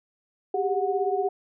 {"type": "tone cluster", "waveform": "sine", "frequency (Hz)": [387.4, 404.1, 733], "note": ["G4", "G#4", "F#5"], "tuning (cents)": [-20, -47, -16], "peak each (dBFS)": -27, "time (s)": [0.54, 1.29], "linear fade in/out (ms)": 5, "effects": []}